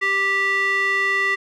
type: tone with band-pass filter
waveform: square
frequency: 392.5 Hz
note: G4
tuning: 2 cents sharp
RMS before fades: -20 dBFS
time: 0.01-1.36 s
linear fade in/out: 20 ms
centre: 1900 Hz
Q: 4.1
effects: none